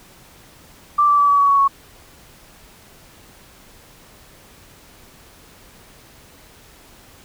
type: tone with pitch steps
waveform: sine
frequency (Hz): 1174.7 / 1163.2 / 1151.9 / 1140.6 / 1129.5 / 1118.4 / 1107.5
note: D6 / D6 / D6 / C#6 / C#6 / C#6 / C#6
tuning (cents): 0 / -17 / -34 / +49 / +32 / +15 / -2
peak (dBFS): -11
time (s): 0.98-1.68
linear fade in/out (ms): 10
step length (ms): 100
effects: pink hiss -47 dBFS RMS until 7.24 s